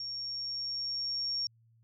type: tone with level ramp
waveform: sine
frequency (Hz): 5530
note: F8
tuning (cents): -18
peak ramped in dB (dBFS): -36 to -30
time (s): 0-1.47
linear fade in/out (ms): 2
effects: added 114 Hz sine -62 dBFS peak until 1.83 s